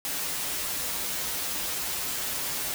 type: noise with comb filter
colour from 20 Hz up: white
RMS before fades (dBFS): -31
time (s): 0.05-2.74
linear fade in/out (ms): 0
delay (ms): 9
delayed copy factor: -1
effects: none

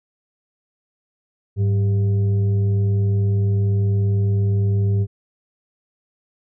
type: tone with frequency modulation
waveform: sine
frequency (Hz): 102.2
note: G#2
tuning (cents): -27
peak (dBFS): -15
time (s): 1.56-5.07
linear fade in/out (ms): 50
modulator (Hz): 293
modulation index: 0.35
effects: none

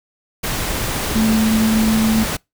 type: tone in noise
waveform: sine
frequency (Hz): 220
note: A3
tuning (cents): 0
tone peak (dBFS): -13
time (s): 1.15-2.24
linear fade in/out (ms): 10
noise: pink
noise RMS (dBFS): -22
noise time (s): 0.43-2.37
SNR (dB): +6
effects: noise-tail reverb RT60 0.2 s tail -26 dB re dry

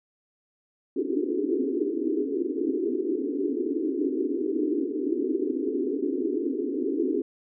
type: band-pass noise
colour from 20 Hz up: pink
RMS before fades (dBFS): -27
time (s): 0.96-7.22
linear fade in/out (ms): 5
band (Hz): 260 to 430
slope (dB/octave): 96
effects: none

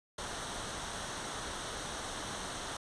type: noise with comb filter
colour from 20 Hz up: pink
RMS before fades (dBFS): -40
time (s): 0.18-2.77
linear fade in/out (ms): 5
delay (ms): 0.41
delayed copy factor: -0.5
effects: resampled to 22050 Hz

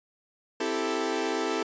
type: chord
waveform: sawtooth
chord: A minor seventh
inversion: first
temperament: equal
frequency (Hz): 261.6 / 329.6 / 392 / 440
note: C4 / E4 / G4 / A4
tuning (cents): 0 / 0 / 0 / 0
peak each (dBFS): -31 / -28 / -29 / -27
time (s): 0.6-1.63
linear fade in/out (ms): 5
effects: resampled to 16000 Hz

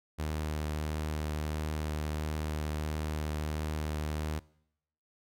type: tone with vibrato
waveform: sawtooth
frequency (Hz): 76.6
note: D#2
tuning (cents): -27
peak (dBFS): -28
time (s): 0.18-4.4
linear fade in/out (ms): 20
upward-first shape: sine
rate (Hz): 1.5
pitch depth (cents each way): 11
effects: noise-tail reverb RT60 0.8 s tail -23 dB re dry

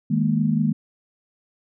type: chord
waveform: sine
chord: D# suspended fourth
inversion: none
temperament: equal with one note detuned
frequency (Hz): 157.19 / 207.7 / 233.1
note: D#3 / G#3 / A#3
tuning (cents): +18 / 0 / 0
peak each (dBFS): -22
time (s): 0.1-0.73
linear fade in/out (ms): 10
effects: none

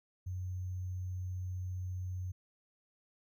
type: tone with sample-and-hold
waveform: sine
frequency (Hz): 91.5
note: F#2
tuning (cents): -19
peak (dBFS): -36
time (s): 0.26-2.32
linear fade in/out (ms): 10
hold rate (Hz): 6300
effects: none

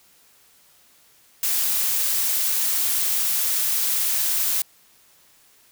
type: noise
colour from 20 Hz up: blue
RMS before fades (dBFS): -22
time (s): 1.43-4.62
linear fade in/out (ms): 2
effects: white hiss -56 dBFS RMS until 5.71 s

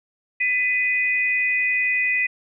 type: tone pair together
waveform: sine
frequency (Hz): 2000 / 2491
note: B6 / D#7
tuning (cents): +21 / +1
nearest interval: major third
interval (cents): 380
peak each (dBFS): -21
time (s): 0.4-2.27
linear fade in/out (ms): 10
effects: none

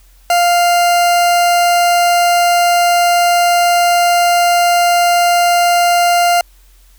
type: tone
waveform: 40% pulse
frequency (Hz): 698.5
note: F5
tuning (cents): 0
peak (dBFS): -8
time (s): 0.3-6.41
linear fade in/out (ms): 2
effects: added 44 Hz sine -43 dBFS peak until 6.98 s + white hiss -52 dBFS RMS until 6.98 s

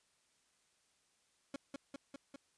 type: tone with echo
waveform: 30% pulse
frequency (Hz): 277.2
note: C#4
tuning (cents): 0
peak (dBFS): -37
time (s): 1.54-1.56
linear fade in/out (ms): 2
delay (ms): 200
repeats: 4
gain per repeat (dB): -2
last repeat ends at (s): 2.36
effects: white hiss -75 dBFS RMS until 2.57 s + resampled to 22050 Hz

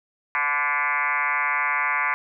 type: tone with frequency modulation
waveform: sine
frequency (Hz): 1592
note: G6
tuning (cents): +26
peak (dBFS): -20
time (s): 0.35-2.14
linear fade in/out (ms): 0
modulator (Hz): 144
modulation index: 4.8
effects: none

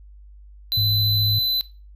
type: tone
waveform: square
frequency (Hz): 4018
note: B7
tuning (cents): +29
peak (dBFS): -20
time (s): 0.72-1.61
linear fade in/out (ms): 0
type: tone with vibrato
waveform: sine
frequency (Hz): 103.83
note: G#2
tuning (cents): 0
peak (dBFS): -21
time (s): 0.77-1.39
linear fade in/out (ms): 5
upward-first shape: sine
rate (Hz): 14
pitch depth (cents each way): 25
effects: noise-tail reverb RT60 0.3 s tail -17 dB re dry + added 50 Hz sine -42 dBFS peak until 1.95 s

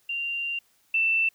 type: tone pair in turn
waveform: sine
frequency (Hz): 2776 / 2669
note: F7 / E7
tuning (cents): -11 / +21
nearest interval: minor second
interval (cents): 68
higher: first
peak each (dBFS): -27 / -20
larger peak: second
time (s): 0.09-0.59 / 0.94-1.29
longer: first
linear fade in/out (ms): 5
effects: white hiss -65 dBFS RMS until 1.34 s

